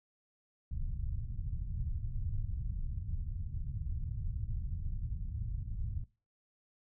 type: low-pass noise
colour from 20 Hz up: pink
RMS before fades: -37 dBFS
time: 0.71-6.04 s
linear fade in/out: 5 ms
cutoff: 120 Hz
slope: 24 dB/octave
effects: noise-tail reverb RT60 0.3 s tail -18 dB re dry